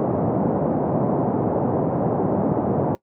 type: band-pass noise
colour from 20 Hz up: pink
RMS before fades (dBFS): -21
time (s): 0-2.95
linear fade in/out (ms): 0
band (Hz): 130 to 790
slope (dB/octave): 24
effects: noise-tail reverb RT60 0.1 s tail -20 dB re dry